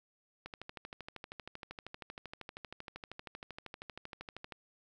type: click train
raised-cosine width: 0.3 ms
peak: -28 dBFS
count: 53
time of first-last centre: 0.46-4.522 s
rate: 12.8 Hz
effects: 11-bit